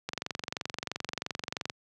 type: click train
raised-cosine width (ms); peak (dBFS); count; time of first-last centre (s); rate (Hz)
0.2; -15; 38; 0.09-1.699; 23
effects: high-pass 100 Hz 12 dB/octave